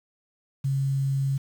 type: tone with quantisation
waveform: sine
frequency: 136.4 Hz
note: C#3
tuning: 28 cents flat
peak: -22 dBFS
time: 0.64-1.38 s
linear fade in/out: 10 ms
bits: 8
effects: none